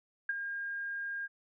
sine tone with ADSR envelope, 1614 Hz, G#6, 50 cents flat, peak -27 dBFS, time 0.29-1.28 s, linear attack 4 ms, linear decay 26 ms, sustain -8 dB, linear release 32 ms, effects none

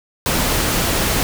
pink noise, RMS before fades -18 dBFS, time 0.26-1.23 s, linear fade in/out 0 ms, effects none

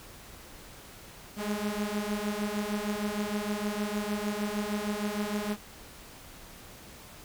sawtooth beating tone pair, 205.1 / 211.6 Hz, G#3 / G#3, -21 / +33 cents, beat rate 6.5 Hz, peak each -29 dBFS, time 1.36-5.57 s, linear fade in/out 50 ms, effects pink hiss -49 dBFS RMS until 7.24 s

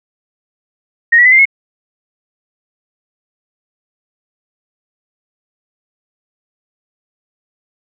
sine tone with pitch steps, 1864.7 / 1938.3 / 2015 / 2094 / 2177 Hz, A#6 / B6 / B6 / C7 / C#7, 0 / -33 / +34 / +1 / -32 cents, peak -4 dBFS, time 1.12-1.455 s, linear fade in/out 10 ms, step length 67 ms, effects none

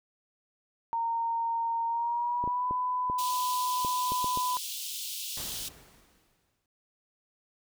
sine tone with pitch glide, 922 to 999.7 Hz, A#5 to B5, -19 to +21 cents, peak -27 dBFS, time 0.93-4.57 s, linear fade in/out 0 ms, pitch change +140 cents, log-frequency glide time 1.86-2.69 s
clicks, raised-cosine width 2 ms, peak -24 dBFS, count 8, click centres 2.44 / 2.476 / 2.71 / 3.099 / 3.848 / 4.12 / 4.244 / 4.374 s
pink high-pass noise, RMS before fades -37 dBFS, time 3.18-5.69 s, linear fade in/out 10 ms, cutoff 2900 Hz, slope 48 dB/octave
pink noise with exponential decay, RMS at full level -41 dBFS, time 5.37-6.66 s, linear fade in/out 2 ms, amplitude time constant 280 ms
effects none

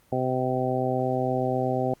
harmonic tone, 128.4 Hz, C3, 32 cents flat, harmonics 1 / 2 / 3 / 4 / 5 / 6, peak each -30 / -30 / -30 / -30 / -30 / -30 dBFS, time 0.12-1.94 s, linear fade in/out 5 ms, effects pink hiss -61 dBFS RMS until 2 s + Opus 32 kbps

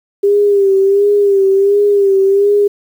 sine tone with vibrato, 398.5 Hz, G4, 28 cents sharp, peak -7 dBFS, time 0.23-2.68 s, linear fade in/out 10 ms, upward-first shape sine, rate 1.4 Hz, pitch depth 52 cents each way, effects 7-bit

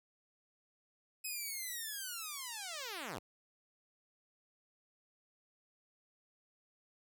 5% pulse linear sweep, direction down, 2559 to 73.42 Hz, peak -30 dBFS, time 1.24-3.19 s, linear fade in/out 10 ms, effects none

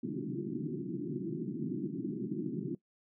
white band-pass noise, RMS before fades -37 dBFS, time 0.03-2.75 s, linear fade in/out 2 ms, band 130 to 370 Hz, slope 96 dB/octave, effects noise-tail reverb RT60 0.1 s tail -19 dB re dry

